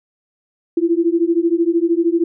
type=beating tone pair; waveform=sine; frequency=331 / 344 Hz; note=E4 / F4; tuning=+7 / -26 cents; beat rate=13 Hz; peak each=-16 dBFS; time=0.77-2.24 s; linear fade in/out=5 ms; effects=none